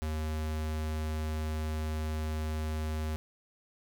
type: tone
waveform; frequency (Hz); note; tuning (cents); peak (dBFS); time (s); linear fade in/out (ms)
square; 77.78; D#2; 0; -32; 0.02-3.16; 0
effects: none